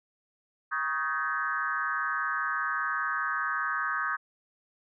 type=tone with frequency modulation; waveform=sine; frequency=1396.9 Hz; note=F6; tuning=in tune; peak=-27 dBFS; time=0.71-4.17 s; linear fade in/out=20 ms; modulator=145 Hz; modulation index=2.2; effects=none